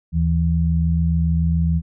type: tone pair together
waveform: sine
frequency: 77.78 / 164.81 Hz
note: D#2 / E3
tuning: 0 / 0 cents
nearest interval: octave + minor second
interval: 1300 cents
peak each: -18 dBFS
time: 0.12-1.82 s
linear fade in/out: 50 ms
effects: none